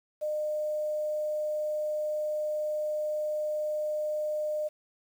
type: tone with quantisation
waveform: sine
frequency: 607 Hz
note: D#5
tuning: 43 cents flat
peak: -28 dBFS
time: 0.21-4.69 s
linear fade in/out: 20 ms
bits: 9
effects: none